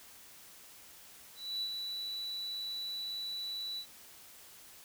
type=tone with ADSR envelope; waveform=triangle; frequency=3951 Hz; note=B7; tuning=in tune; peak=-30 dBFS; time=1.35-3.86 s; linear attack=270 ms; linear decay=61 ms; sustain=-5 dB; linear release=78 ms; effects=tanh soft clip ceiling -29 dBFS + white hiss -55 dBFS RMS until 4.84 s